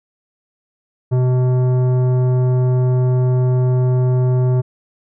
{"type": "tone with tanh clipping", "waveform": "triangle", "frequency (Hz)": 126.6, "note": "B2", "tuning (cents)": 43, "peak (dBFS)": -14, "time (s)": [1.11, 4.62], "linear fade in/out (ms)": 20, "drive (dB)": 17, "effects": []}